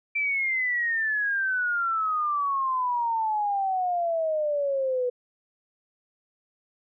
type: exponential sweep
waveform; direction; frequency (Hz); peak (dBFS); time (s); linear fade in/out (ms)
sine; down; 2349 to 489.1; -23; 0.15-5.1; 10
effects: none